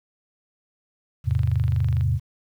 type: chord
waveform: sine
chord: E augmented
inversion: none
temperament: equal with one note detuned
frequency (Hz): 82.41 / 106.31 / 130.81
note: E2 / G#2 / B#2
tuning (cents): 0 / +41 / 0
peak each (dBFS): -23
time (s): 1.24-2.2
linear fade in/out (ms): 50
type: click train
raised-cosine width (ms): 0.3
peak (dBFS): -25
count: 18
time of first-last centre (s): 1.31-2.01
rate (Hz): 24.3
effects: 9-bit